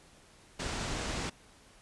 pink low-pass noise, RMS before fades -36 dBFS, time 0.59-1.3 s, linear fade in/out 10 ms, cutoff 8100 Hz, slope 24 dB/octave, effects pink hiss -59 dBFS RMS until 1.81 s + resampled to 24000 Hz

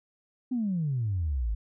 sine exponential sweep, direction down, 261.6 to 50 Hz, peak -25 dBFS, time 0.51-1.55 s, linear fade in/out 10 ms, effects tanh soft clip ceiling -21 dBFS

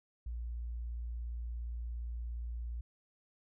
sine tone, 58.6 Hz, A#1, 10 cents sharp, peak -37 dBFS, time 0.26-2.81 s, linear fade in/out 5 ms, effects none

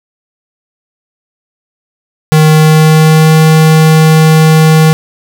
square tone with pitch glide, 155.56 to 157.82 Hz, D#3 to D#3, 0 to +25 cents, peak -3 dBFS, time 2.32-4.93 s, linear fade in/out 0 ms, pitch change +25 cents, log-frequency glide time 2.48-3.34 s, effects none

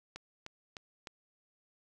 click train, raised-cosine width 0.2 ms, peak -26 dBFS, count 4, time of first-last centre 0.16-1.072 s, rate 3.29 Hz, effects none

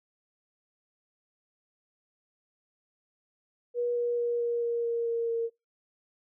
sine tone with pitch steps, 482.1 / 479 / 476 / 473 / 470 / 467 / 464.1 / 461.1 Hz, B4 / A#4 / A#4 / A#4 / A#4 / A#4 / A#4 / A#4, -42 / +47 / +36 / +25 / +14 / +3 / -8 / -19 cents, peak -26 dBFS, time 3.74-5.5 s, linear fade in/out 50 ms, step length 220 ms, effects noise-tail reverb RT60 0.2 s tail -22 dB re dry

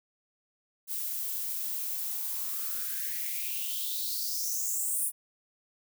violet noise with high-pass filter sweep, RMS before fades -33 dBFS, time 0.87-5.12 s, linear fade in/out 50 ms, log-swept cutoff 270 to 10000 Hz, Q 6, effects none

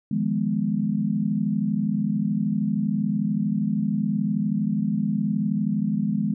sine chord, F half-diminished seventh, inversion third, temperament equal, 155.56 / 174.61 / 207.7 / 246.9 Hz, Eb3 / F3 / Ab3 / Cb4, 0 / 0 / 0 / 0 cents, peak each -29 / -29 / -23 / -29 dBFS, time 0.11-6.34 s, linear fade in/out 5 ms, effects none

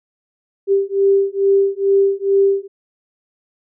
sine beating tone pair, 392.8 / 395.1 Hz, G4 / G4, +4 / +14 cents, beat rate 2.3 Hz, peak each -15 dBFS, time 0.67-2.68 s, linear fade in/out 50 ms, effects none

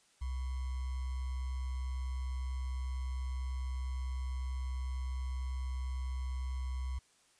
sine tone with sample-and-hold, 64.5 Hz, C2, 24 cents flat, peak -34 dBFS, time 0.21-6.99 s, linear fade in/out 10 ms, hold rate 1050 Hz, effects white hiss -68 dBFS RMS until 7.39 s + resampled to 22050 Hz

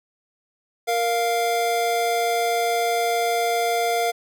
square tone pair together, 466.2 / 698.5 Hz, A#4 / F5, 0 / 0 cents, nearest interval perfect fifth, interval 700 cents, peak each -25 / -22 dBFS, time 0.87-4.12 s, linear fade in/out 20 ms, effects none

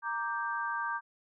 sine chord, G minor, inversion first, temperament equal with one note detuned, 932.3 / 1174.7 / 1573.4 Hz, Bb5 / D6 / G6, 0 / 0 / +6 cents, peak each -36 / -36 / -35 dBFS, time 0.02-1.01 s, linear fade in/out 50 ms, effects none

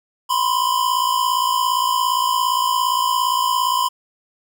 square tone pair together, 989.1 / 1046.5 Hz, B5 / C6, +2 / 0 cents, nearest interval minor second, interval 98 cents, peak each -20 dBFS, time 0.29-3.89 s, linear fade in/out 20 ms, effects none

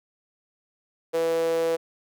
sawtooth tone with high-pass filter, 164.81 Hz, E3, in tune, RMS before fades -24 dBFS, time 1.13-1.77 s, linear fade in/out 20 ms, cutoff 470 Hz, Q 8.5, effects none

